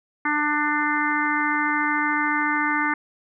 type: harmonic tone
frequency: 297.7 Hz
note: D4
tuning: 24 cents sharp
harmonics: 1 / 3 / 4 / 5 / 6 / 7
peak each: -27 / -27 / -27 / -27 / -27 / -27 dBFS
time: 0.25-2.94 s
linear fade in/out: 5 ms
effects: none